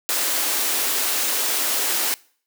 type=high-pass noise; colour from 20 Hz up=white; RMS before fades=-22 dBFS; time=0.09-2.14 s; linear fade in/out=0 ms; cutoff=260 Hz; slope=48 dB/octave; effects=noise-tail reverb RT60 0.5 s tail -23 dB re dry